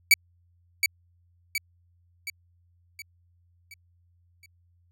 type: tone with echo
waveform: sawtooth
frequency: 2280 Hz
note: C#7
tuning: 48 cents sharp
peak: -10 dBFS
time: 0.11-0.14 s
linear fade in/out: 2 ms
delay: 720 ms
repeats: 6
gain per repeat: -6 dB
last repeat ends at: 4.46 s
effects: added 87 Hz sine -61 dBFS peak until 4.91 s